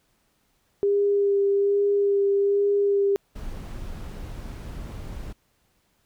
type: tone with vibrato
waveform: sine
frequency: 401.5 Hz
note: G4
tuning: 41 cents sharp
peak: -18 dBFS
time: 0.83-3.16 s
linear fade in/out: 0 ms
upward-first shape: sine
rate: 1.2 Hz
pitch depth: 14 cents each way
type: noise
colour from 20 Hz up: brown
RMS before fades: -35 dBFS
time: 3.35-5.33 s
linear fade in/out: 10 ms
effects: pink hiss -68 dBFS RMS until 6.05 s